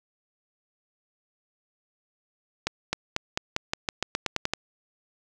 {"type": "accelerating click train", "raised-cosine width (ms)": 0.2, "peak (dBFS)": -8, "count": 13, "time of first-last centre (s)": [2.67, 4.536], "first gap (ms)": 260, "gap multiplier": 0.9, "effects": []}